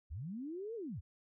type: linear two-way sweep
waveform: sine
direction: up then down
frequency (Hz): 58.27 to 475.4 to 58.27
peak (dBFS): -40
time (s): 0.1-1.01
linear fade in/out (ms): 20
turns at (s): 0.75
effects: none